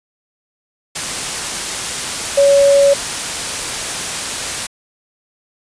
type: tone in noise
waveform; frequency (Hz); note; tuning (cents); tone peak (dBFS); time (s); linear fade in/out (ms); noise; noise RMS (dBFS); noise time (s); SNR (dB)
sine; 561; C#5; +21; -7; 2.37-2.94; 10; white; -21; 0.95-4.67; +11
effects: resampled to 22050 Hz